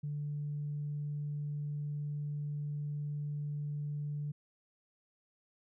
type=tone; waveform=sine; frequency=146.83 Hz; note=D3; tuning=in tune; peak=-34 dBFS; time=0.03-4.32 s; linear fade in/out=10 ms; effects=tanh soft clip ceiling -30 dBFS